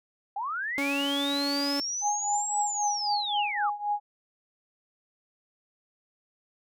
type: linear two-way sweep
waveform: sine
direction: up then down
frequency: 761 to 7900 to 1074 Hz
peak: -29 dBFS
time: 0.36-3.7 s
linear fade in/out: 5 ms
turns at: 2.58 s
type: tone with pitch glide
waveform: sawtooth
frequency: 280.5 to 282.6 Hz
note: C#4 to C#4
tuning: +21 to +34 cents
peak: -24 dBFS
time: 0.78-1.8 s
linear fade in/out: 0 ms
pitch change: +13 cents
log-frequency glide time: 0.92-1.52 s
type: tone with tremolo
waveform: sine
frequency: 827 Hz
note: G#5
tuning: 8 cents flat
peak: -23 dBFS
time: 2.01-4 s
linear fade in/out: 50 ms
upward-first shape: triangle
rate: 3.8 Hz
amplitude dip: 90%
effects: none